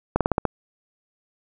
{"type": "slowing click train", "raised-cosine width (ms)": 1, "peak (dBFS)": -5, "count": 6, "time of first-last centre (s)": [0.16, 0.453], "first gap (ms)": 47, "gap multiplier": 1.11, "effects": []}